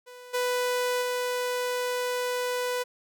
sawtooth tone with level steps, 495.5 Hz, B4, 6 cents sharp, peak -40 / -21 / -23 dBFS, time 0.06-2.84 s, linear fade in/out 20 ms, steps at 0.33 / 1.01 s, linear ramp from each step 20 ms, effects none

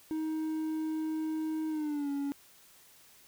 triangle tone with pitch glide, 314.6 to 281.9 Hz, D#4 to C#4, +19 to +29 cents, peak -29 dBFS, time 0.11-2.32 s, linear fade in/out 0 ms, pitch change -190 cents, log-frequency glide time 1.69-2.1 s, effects white hiss -59 dBFS RMS until 3.27 s

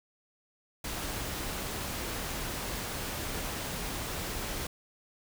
pink noise, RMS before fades -36 dBFS, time 0.84-4.67 s, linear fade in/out 5 ms, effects none

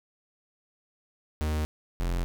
45% pulse tone pair in turn, 76.9 / 43.43 Hz, D#2 / F1, -20 / -9 cents, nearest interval minor seventh, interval 989 cents, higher first, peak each -26 dBFS, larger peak neither, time 1.41-1.65 / 2-2.24 s, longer neither, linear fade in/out 0 ms, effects none

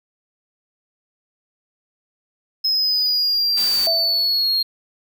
triangle exponential sweep, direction down, 5150 to 4235 Hz, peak -15 dBFS, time 2.64-4.63 s, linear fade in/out 10 ms
white noise, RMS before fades -29 dBFS, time 3.56-3.88 s, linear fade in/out 20 ms
sine tone with exponential decay, 659.3 Hz, E5, in tune, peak -19 dBFS, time 3.87-4.47 s, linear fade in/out 1 ms, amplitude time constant 130 ms
effects none

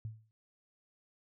sine tone with exponential decay, 110 Hz, A2, in tune, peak -35 dBFS, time 0.05-0.31 s, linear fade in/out 0 ms, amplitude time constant 56 ms, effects none

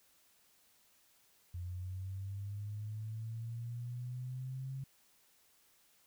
sine linear sweep, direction up, 87.31 to 135 Hz, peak -39 dBFS, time 1.54-4.84 s, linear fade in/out 5 ms, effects white hiss -69 dBFS RMS until 6.06 s

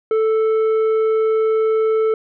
sine tone with tanh clipping, 440 Hz, A4, in tune, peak -15 dBFS, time 0.11-2.14 s, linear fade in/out 2 ms, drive 7 dB, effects none

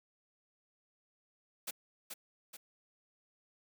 white noise with echo, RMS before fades -39 dBFS, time 1.67-1.71 s, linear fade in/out 10 ms, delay 430 ms, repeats 2, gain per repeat -5 dB, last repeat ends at 2.57 s, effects high-pass 200 Hz 12 dB/octave

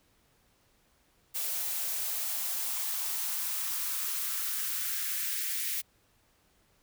blue noise with high-pass filter sweep, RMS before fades -33 dBFS, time 1.34-5.82 s, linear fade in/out 20 ms, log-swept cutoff 490 to 2000 Hz, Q 2, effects pink hiss -68 dBFS RMS until 6.82 s

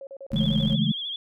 sine tone bursts, 546 Hz, C#5, 26 cents flat, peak -36 dBFS, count 8, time 0.01-0.756 s, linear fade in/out 2 ms, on 60 ms, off 38 ms
35% pulse tone, 41.2 Hz, E1, in tune, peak -32 dBFS, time 0.31-0.75 s, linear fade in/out 10 ms
sine chord, A major seventh, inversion first, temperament equal, 138.59 / 164.81 / 207.7 / 220 Hz, C#3 / E3 / G#3 / A3, 0 / 0 / 0 / 0 cents, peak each -26 dBFS, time 0.33-0.92 s, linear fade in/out 5 ms
sine tone with vibrato, 3322 Hz, G#7, in tune, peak -29 dBFS, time 0.36-1.16 s, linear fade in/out 2 ms, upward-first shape sine, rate 13 Hz, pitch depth 72 cents each way
effects none

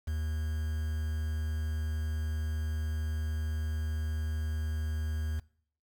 triangle tone with quantisation, 77.78 Hz, D#2, in tune, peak -28 dBFS, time 0.07-5.4 s, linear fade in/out 10 ms, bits 8, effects noise-tail reverb RT60 0.6 s tail -23 dB re dry

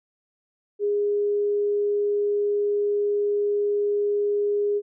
sine tone, 410.9 Hz, G#4, 18 cents flat, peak -20 dBFS, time 0.79-4.82 s, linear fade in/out 50 ms, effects none

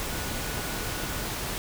sine tone in noise, 1466 Hz, F#6, 16 cents flat, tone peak -43 dBFS, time 0.1-1.24 s, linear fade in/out 0 ms, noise pink, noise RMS -32 dBFS, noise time 0-1.58 s, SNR -14 dB, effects none

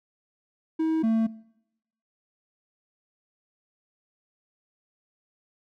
triangle tone pair in turn, 319.9 / 224.1 Hz, D#4 / A3, +48 / +32 cents, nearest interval tritone, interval 616 cents, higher first, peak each -20 / -18 dBFS, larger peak second, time 0.79-1.03 / 1.03-1.27 s, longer neither, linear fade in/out 10 ms, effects noise-tail reverb RT60 0.8 s tail -21 dB re dry

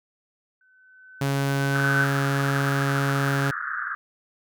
sine tone with exponential growth, 1516 Hz, F#6, 42 cents sharp, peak -19 dBFS, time 0.61-2.04 s, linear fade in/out 2 ms, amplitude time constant 310 ms
sawtooth tone, 138.59 Hz, C#3, in tune, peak -18 dBFS, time 1.21-3.51 s, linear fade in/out 5 ms
white band-pass noise, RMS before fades -30 dBFS, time 1.75-3.95 s, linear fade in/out 0 ms, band 1200 to 1700 Hz, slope 96 dB/octave
effects none

